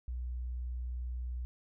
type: tone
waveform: sine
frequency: 61.4 Hz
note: B1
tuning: 9 cents flat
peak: -35 dBFS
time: 0.08-1.45 s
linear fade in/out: 0 ms
effects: none